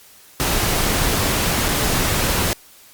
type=noise with dropouts; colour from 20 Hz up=pink; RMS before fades=-19 dBFS; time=0.4-2.53 s; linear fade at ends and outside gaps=0 ms; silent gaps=1.684-1.688 s; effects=white hiss -47 dBFS RMS until 2.93 s + Opus 48 kbps